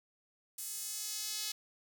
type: tone with high-pass filter sweep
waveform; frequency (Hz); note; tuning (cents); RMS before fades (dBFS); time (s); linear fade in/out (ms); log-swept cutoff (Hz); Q
sawtooth; 426.4; G#4; +46; -40; 0.58-1.52; 5; 8800 to 4300; 1.3
effects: none